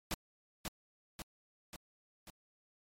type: noise with echo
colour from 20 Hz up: pink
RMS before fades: -36 dBFS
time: 0.11-0.14 s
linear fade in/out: 0 ms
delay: 540 ms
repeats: 4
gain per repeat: -4 dB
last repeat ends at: 2.3 s
effects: MP3 64 kbps